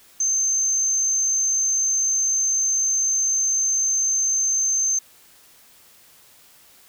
sine tone, 6272 Hz, G8, in tune, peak -18 dBFS, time 0.2-4.99 s, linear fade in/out 5 ms, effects white hiss -52 dBFS RMS until 6.88 s

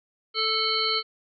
harmonic tone with a mistuned harmonic, 440 Hz, A4, in tune, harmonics 1 / 3 / 5 / 7 / 9 / 10, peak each -32 / -29 / -32 / -30 / -28 / -28 dBFS, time 0.34-1.03 s, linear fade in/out 50 ms, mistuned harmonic 9, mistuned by +56 cents, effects none

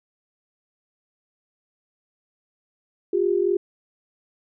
sine tone pair together, 356 / 400 Hz, F4 / G4, +33 / +35 cents, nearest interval major second, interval 202 cents, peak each -21 dBFS, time 3.13-3.57 s, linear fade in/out 5 ms, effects none

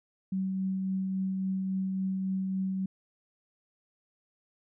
sine tone with tremolo, 190 Hz, F#3, 46 cents sharp, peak -27 dBFS, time 0.32-2.86 s, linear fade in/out 5 ms, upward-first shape triangle, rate 3.6 Hz, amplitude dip 25%, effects none

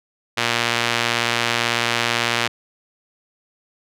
sawtooth tone with band-pass filter, 118.1 Hz, A#2, 23 cents sharp, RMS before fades -21 dBFS, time 0.37-2.48 s, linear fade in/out 10 ms, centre 2800 Hz, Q 0.9, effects none

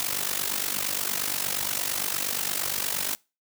white noise with amplitude modulation, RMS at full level -25 dBFS, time 0-3.15 s, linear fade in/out 0 ms, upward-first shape sine, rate 48.6 Hz, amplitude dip 80%, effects noise-tail reverb RT60 0.3 s tail -25 dB re dry + high-pass 100 Hz 12 dB/octave

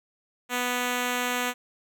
5% pulse tone, 246.9 Hz, B3, in tune, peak -14 dBFS, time 0.49-1.54 s, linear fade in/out 50 ms, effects none

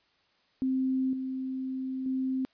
sine tone with level steps, 261.6 Hz, C4, in tune, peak -25 / -31 / -27 dBFS, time 0.62-2.45 s, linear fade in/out 0 ms, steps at 1.13 / 2.06 s, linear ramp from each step 2 ms, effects white hiss -68 dBFS RMS until 2.53 s + resampled to 11025 Hz

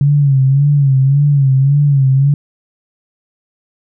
sine tone with vibrato, 139 Hz, C#3, 5 cents sharp, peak -7 dBFS, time 0.01-2.34 s, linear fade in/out 2 ms, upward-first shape sine, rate 1.8 Hz, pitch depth 83 cents each way, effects none

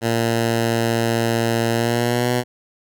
10% pulse tone with pitch glide, 115.5 to 123.08 Hz, A#2 to B2, -16 to -5 cents, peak -9 dBFS, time 0.01-2.44 s, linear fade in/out 50 ms, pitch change +111 cents, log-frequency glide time 1.72-2.31 s, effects none

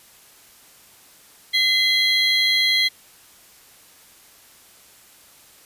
triangle tone cluster, 2049 / 3288 / 4115 Hz, C7 / G#7 / C8, -37 / -18 / -30 cents, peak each -19 dBFS, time 1.53-2.89 s, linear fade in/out 20 ms, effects white hiss -50 dBFS RMS until 5.65 s + resampled to 32000 Hz

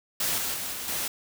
white noise with level steps, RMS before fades -27 / -30 / -33 / -35 / -30 dBFS, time 0.2-1.08 s, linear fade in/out 5 ms, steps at 0.38 / 0.54 / 0.73 / 0.88 s, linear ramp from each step 2 ms, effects none

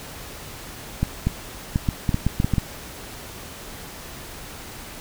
clicks, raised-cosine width 5 ms, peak -7 dBFS, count 11, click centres 1.03 / 1.27 / 1.759 / 1.888 / 2.092 / 2.144 / 2.266 / 2.401 / 2.445 / 2.537 / 2.582 s, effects pink hiss -38 dBFS RMS until 5 s

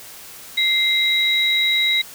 sine tone pair together, 2091 / 3844 Hz, C7 / B7, -2 / -48 cents, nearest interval major seventh, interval 1054 cents, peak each -19 / -17 dBFS, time 0.57-2.02 s, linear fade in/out 10 ms, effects white hiss -39 dBFS RMS until 2.14 s

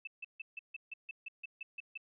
sine tone bursts, 2637 Hz, E7, in tune, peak -40 dBFS, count 12, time 0.05-1.976 s, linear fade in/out 5 ms, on 23 ms, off 150 ms, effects none

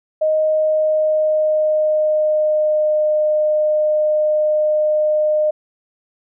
sine tone with pitch glide, 622.3 to 610.2 Hz, D#5 to D#5, 0 to -34 cents, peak -13 dBFS, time 0.21-5.51 s, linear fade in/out 10 ms, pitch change -34 cents, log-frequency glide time 0.37-3.06 s, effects none

